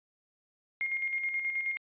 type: tone with tremolo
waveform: sine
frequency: 2133 Hz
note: C7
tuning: 33 cents sharp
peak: -28 dBFS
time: 0.81-1.77 s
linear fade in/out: 0 ms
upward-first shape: square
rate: 9.4 Hz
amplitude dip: 45%
effects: resampled to 8000 Hz